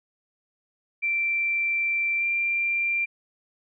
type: tone with pitch glide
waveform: sine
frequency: 2349 to 2372 Hz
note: D7 to D7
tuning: 0 to +17 cents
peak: -22 dBFS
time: 1.02-3.06 s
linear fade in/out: 20 ms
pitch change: +17 cents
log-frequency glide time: 2.18-2.24 s
effects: none